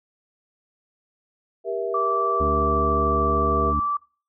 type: chord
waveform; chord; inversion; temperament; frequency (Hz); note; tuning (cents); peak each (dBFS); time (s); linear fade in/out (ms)
sine; E diminished; first; just; 395.6 / 474.7 / 659.3; G4 / Bb4 / E5; +16 / +31 / 0; -28; 1.64-3.74; 50
type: tone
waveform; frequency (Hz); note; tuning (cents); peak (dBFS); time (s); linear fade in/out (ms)
sine; 1163; D6; -17; -21; 1.94-3.97; 5
type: harmonic tone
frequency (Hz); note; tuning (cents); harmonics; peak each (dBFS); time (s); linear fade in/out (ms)
73.42; D2; 0; 1 / 2 / 3 / 4; -25 / -35 / -31 / -31; 2.4-3.8; 5
effects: noise-tail reverb RT60 0.4 s tail -23 dB re dry